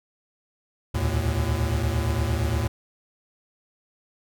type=tone cluster; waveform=square; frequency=69 / 77.6 / 111.9 / 120.7 Hz; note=C#2 / D#2 / A2 / B2; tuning=-7 / -4 / +30 / -39 cents; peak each=-32 / -26 / -27 / -34 dBFS; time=0.94-2.68 s; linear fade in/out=10 ms; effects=none